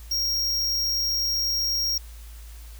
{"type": "tone", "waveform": "square", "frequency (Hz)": 5588, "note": "F8", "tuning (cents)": 0, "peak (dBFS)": -23, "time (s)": [0.11, 1.98], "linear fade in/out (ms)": 5, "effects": ["added 56 Hz sine -39 dBFS peak until 2.79 s", "white hiss -51 dBFS RMS until 2.79 s"]}